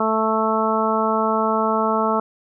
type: harmonic tone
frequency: 220 Hz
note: A3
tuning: in tune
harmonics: 1 / 2 / 3 / 4 / 5 / 6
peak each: -24 / -24 / -24 / -24 / -24 / -24 dBFS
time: 0-2.2 s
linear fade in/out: 5 ms
effects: none